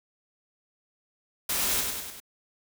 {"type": "noise with echo", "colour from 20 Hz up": "white", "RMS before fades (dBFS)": -28, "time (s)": [1.49, 1.81], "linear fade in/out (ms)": 5, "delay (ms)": 98, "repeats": 4, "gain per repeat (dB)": -4, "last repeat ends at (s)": 2.202, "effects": []}